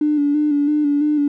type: tone with vibrato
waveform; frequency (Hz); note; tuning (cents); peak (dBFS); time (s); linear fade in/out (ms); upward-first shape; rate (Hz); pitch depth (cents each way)
triangle; 293.9; D4; +1; -10; 0.01-1.28; 5; square; 3; 34
effects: tanh soft clip ceiling -12 dBFS